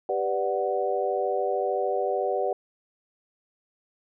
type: chord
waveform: sine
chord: G major seventh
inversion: none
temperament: equal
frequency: 392 / 493.9 / 587.3 / 740 Hz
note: G4 / B4 / D5 / F#5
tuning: 0 / 0 / 0 / 0 cents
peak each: -29 dBFS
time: 0.09-2.53 s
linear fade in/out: 2 ms
effects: none